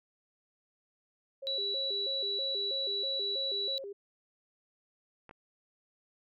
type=tone with vibrato; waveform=sine; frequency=466.2 Hz; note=A#4; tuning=in tune; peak=-39 dBFS; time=1.42-3.93 s; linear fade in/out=10 ms; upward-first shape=square; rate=3.1 Hz; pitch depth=260 cents each way
type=tone; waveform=sine; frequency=3930 Hz; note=B7; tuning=9 cents flat; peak=-31 dBFS; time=1.47-3.78 s; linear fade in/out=0 ms
type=clicks; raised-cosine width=0.5 ms; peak=-35 dBFS; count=2; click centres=5.293 / 5.311 s
effects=none